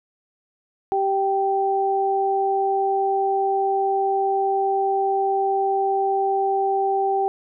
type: tone pair together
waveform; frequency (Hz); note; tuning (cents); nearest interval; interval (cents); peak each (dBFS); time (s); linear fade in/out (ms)
sine; 390.3 / 780.6; G4 / G5; -8 / -8; octave; 1200; -22 / -20; 0.92-7.28; 0
effects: none